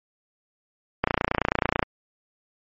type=click train; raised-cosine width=0.5 ms; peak=-5 dBFS; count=24; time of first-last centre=1.04-1.828 s; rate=29.2 Hz; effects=MP3 32 kbps